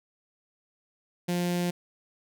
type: tone with notch filter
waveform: sawtooth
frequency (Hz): 176.1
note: F3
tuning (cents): +15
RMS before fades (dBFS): -28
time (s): 1.28-1.71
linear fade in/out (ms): 10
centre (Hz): 1200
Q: 1.5
effects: none